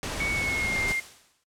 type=noise; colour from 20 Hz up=pink; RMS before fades=-32 dBFS; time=0.03-0.92 s; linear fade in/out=0 ms
type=tone with pitch glide; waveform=sine; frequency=2232 to 2113 Hz; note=C#7 to C7; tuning=+11 to +16 cents; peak=-26 dBFS; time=0.2-1 s; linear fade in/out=5 ms; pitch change=-95 cents; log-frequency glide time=0.31-0.79 s
type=noise with exponential decay; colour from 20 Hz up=white; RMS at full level=-32 dBFS; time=0.88-1.44 s; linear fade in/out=5 ms; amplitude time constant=120 ms
effects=noise-tail reverb RT60 0.1 s tail -19 dB re dry + low-pass 9000 Hz 12 dB/octave